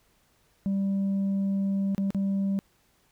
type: tone with dropouts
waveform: sine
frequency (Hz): 196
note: G3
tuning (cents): 0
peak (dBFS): -21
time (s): 0.66-2.59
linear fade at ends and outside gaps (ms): 0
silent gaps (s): 1.948-1.98 / 2.105-2.147
effects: tanh soft clip ceiling -23 dBFS + pink hiss -66 dBFS RMS until 3.11 s